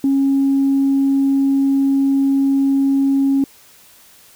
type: tone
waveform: sine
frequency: 273.8 Hz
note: C#4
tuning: 21 cents flat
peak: -11 dBFS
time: 0.04-3.44 s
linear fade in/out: 2 ms
effects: tanh soft clip ceiling -8 dBFS + white hiss -47 dBFS RMS until 4.35 s